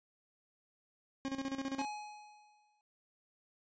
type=tone with tremolo; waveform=40% pulse; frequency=270.2 Hz; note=C#4; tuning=44 cents flat; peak=-34 dBFS; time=1.25-1.85 s; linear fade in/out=0 ms; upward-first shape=square; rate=15 Hz; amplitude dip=70%
type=tone with exponential decay; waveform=square; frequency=840 Hz; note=G#5; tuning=19 cents sharp; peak=-36 dBFS; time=1.79-2.81 s; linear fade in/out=1 ms; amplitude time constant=220 ms
effects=resampled to 16000 Hz